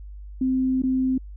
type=tone with dropouts; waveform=sine; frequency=259.7 Hz; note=C4; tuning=13 cents flat; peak=-19 dBFS; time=0.41-1.18 s; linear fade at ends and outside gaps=5 ms; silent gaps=0.821-0.835 s; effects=added 50 Hz sine -36 dBFS peak until 1.36 s